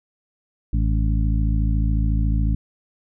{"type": "harmonic tone with a mistuned harmonic", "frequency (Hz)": 54, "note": "A1", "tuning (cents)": -32, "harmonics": [1, 2, 3, 4, 5], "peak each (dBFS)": [-18, -24, -28, -30, -32], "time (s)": [0.73, 2.55], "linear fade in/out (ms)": 5, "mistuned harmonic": 5, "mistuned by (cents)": 90, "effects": []}